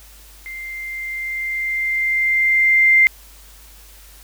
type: tone with level ramp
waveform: sine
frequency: 2093 Hz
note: C7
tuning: in tune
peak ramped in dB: -29 to -8 dBFS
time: 0.46-3.07 s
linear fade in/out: 0 ms
effects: added 50 Hz sine -44 dBFS peak until 4.23 s + white hiss -46 dBFS RMS until 4.23 s